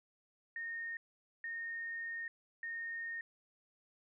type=tone bursts at uneven times; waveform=sine; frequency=1842 Hz; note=A#6; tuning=21 cents flat; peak=-39 dBFS; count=3; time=0.56-0.97 / 1.44-2.28 / 2.63-3.21 s; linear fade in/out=2 ms; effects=none